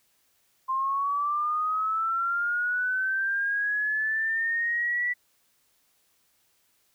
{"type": "linear sweep", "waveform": "sine", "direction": "up", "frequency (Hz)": [1046.5, 1966], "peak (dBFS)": -24, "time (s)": [0.68, 5.14], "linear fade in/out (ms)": 20, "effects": ["white hiss -68 dBFS RMS until 6.94 s"]}